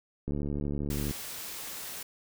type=click train; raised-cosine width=3 ms; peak=-21 dBFS; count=61; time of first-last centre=0.28-1.11 s; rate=72.3 Hz
type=noise; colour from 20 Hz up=white; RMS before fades=-40 dBFS; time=0.9-2.03 s; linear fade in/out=5 ms
effects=none